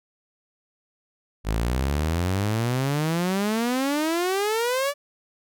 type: exponential sweep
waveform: sawtooth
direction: up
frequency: 51 to 584 Hz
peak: -18 dBFS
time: 1.44-4.94 s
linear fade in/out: 50 ms
effects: none